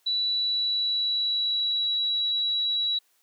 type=tone with pitch glide; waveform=sine; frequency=3946 to 3903 Hz; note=B7 to B7; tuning=-2 to -21 cents; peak=-23 dBFS; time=0.06-2.99 s; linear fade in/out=10 ms; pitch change=-19 cents; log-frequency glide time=0.28-1.86 s; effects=white hiss -67 dBFS RMS until 3.22 s + high-pass 400 Hz 12 dB/octave